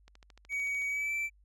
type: click train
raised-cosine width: 0.2 ms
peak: -37 dBFS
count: 11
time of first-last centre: 0.08-0.821 s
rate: 13.5 Hz
type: tone with pitch glide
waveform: triangle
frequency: 2258 to 2331 Hz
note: C#7 to D7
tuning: +31 to -14 cents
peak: -29 dBFS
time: 0.49-1.3 s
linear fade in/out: 50 ms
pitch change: +55 cents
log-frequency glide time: 0.88-1.13 s
effects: added 50 Hz sine -60 dBFS peak until 1.44 s